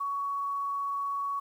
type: tone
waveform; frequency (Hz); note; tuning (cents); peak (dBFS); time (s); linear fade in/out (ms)
sine; 1121; C#6; +19; -29; 0-1.4; 10
effects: 10-bit